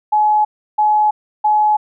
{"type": "tone bursts", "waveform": "sine", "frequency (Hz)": 848, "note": "G#5", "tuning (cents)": 36, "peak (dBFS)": -10, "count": 3, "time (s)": [0.12, 1.77], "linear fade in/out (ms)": 10, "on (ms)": 330, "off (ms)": 330, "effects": []}